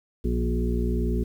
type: harmonic tone with a mistuned harmonic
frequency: 59.8 Hz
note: A#1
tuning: 45 cents sharp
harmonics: 1 / 2 / 3 / 4 / 6 / 7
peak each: -24 / -34 / -32 / -30 / -32 / -34 dBFS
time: 0.24-1.24 s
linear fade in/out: 10 ms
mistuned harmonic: 3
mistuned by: -18 cents
effects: 9-bit